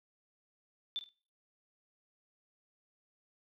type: tone with echo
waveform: sine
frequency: 3536 Hz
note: A7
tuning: 8 cents sharp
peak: -33 dBFS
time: 0.96-0.99 s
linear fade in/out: 0 ms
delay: 50 ms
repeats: 2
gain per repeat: -12 dB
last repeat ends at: 1.09 s
effects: noise-tail reverb RT60 0.4 s tail -21 dB re dry